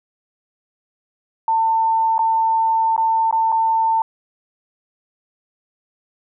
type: tone with dropouts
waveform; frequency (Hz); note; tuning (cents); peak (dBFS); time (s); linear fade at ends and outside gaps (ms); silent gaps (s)
sine; 897; A5; +33; -14; 1.48-4.02; 2; 2.181-2.191 / 2.964-2.978 / 3.311-3.326 / 3.52-3.524
effects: none